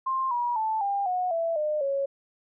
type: tone with pitch steps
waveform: sine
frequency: 1055 / 961.9 / 877 / 799.5 / 729 / 664.6 / 605.9 / 552.4 Hz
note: C6 / B5 / A5 / G5 / F#5 / E5 / D#5 / C#5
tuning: +14 / -46 / -6 / +34 / -26 / +14 / -46 / -6 cents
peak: -24 dBFS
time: 0.06-2.06 s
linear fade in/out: 10 ms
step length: 250 ms
effects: none